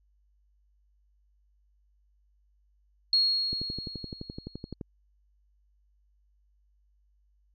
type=tone with exponential decay; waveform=sine; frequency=4300 Hz; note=C8; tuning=47 cents sharp; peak=-19 dBFS; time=3.13-4.74 s; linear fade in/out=2 ms; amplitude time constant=350 ms
type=click train; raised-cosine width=3 ms; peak=-24 dBFS; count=16; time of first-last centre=3.53-4.812 s; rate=11.7 Hz
effects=added 50 Hz sine -64 dBFS peak until 7.54 s